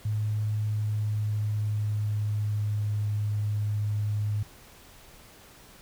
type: tone with pitch glide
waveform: sine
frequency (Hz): 106.6 to 104.71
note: G#2 to G#2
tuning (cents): +46 to +15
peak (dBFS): -25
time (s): 0.05-4.43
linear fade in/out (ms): 5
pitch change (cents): -31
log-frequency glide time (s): 0.55-2.83
effects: pink hiss -52 dBFS RMS until 5.81 s